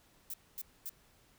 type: noise bursts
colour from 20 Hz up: violet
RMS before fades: -41 dBFS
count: 3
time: 0.3-0.894 s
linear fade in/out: 2 ms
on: 38 ms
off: 240 ms
effects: pink hiss -66 dBFS RMS until 1.38 s